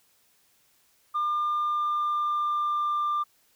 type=tone with pitch glide; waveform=sine; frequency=1200 to 1190.3 Hz; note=D6 to D6; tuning=+37 to +23 cents; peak=-22 dBFS; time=1.14-3.24 s; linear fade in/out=20 ms; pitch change=-14 cents; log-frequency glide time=1.66-3.08 s; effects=tanh soft clip ceiling -22 dBFS + white hiss -65 dBFS RMS until 3.55 s